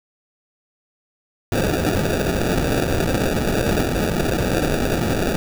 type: noise with sample-and-hold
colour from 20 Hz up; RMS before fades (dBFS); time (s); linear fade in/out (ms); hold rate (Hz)
violet; -20; 1.52-5.36; 2; 1050
effects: none